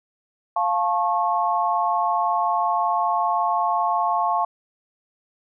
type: chord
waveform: sine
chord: F augmented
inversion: none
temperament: just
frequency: 698.5 / 873.1 / 1091.3 Hz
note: F5 / A5 / C#6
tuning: 0 / -14 / -27 cents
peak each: -23 dBFS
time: 0.56-4.45 s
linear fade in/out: 5 ms
effects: none